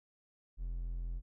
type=tone; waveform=triangle; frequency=42.69 Hz; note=F1; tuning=39 cents flat; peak=-34 dBFS; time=0.57-1.22 s; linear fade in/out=50 ms; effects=none